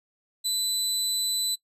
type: tone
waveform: 25% pulse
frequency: 4000 Hz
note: B7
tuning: 21 cents sharp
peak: -21 dBFS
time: 0.44-1.56 s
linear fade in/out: 20 ms
effects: noise-tail reverb RT60 0.1 s tail -22 dB re dry + resampled to 32000 Hz